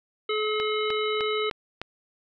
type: harmonic tone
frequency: 427.9 Hz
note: A4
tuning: 48 cents flat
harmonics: 1 / 3 / 5 / 7 / 9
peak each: -26 / -31 / -33 / -34 / -36 dBFS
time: 0.29-1.5 s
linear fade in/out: 5 ms
type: click train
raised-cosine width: 0.3 ms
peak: -16 dBFS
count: 5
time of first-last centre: 0.6-1.816 s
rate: 3.29 Hz
effects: none